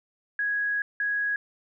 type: tone bursts at uneven times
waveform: sine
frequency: 1661.2 Hz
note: G#6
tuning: in tune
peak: -24 dBFS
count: 2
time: 0.39-0.82 / 1-1.36 s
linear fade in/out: 2 ms
effects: none